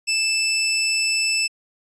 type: tone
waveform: 20% pulse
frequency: 2637 Hz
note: E7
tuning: in tune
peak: -14 dBFS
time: 0.07-1.48 s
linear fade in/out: 20 ms
effects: resampled to 22050 Hz